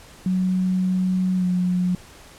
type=tone with pitch glide; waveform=sine; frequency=185 to 180.46 Hz; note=F#3 to F#3; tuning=0 to -43 cents; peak=-18 dBFS; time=0.26-1.95 s; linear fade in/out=2 ms; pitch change=-43 cents; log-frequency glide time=1.36-1.46 s; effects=pink hiss -46 dBFS RMS until 2.38 s + low-pass 11000 Hz 12 dB/octave